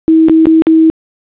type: tone with dropouts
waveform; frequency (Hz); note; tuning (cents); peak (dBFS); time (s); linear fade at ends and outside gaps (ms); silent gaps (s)
sine; 321.3; E4; -44; -3; 0.08-0.9; 0; 0.285-0.296 / 0.456-0.469 / 0.621-0.669
effects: resampled to 8000 Hz + 7-bit